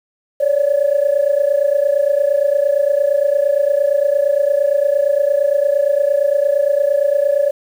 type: tone pair together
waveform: sine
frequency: 555 / 583.7 Hz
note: C#5 / D5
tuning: +2 / -11 cents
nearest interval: minor second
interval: 87 cents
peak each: -14 dBFS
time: 0.4-7.51 s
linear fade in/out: 10 ms
effects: tanh soft clip ceiling -6 dBFS + 7-bit